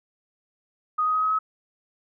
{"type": "tone with pitch steps", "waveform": "sine", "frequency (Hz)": [1244.5, 1253.9, 1263.3, 1272.9, 1282.4], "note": ["D#6", "D#6", "D#6", "D#6", "E6"], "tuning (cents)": [0, 13, 26, 39, -48], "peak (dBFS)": -20, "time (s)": [0.98, 1.39], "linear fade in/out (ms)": 10, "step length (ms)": 82, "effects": []}